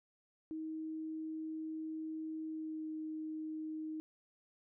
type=tone with pitch glide; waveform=sine; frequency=316.1 to 312.8 Hz; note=D#4 to D#4; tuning=+27 to +9 cents; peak=-39 dBFS; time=0.51-4 s; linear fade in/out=0 ms; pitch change=-18 cents; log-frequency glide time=2.45-2.88 s; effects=none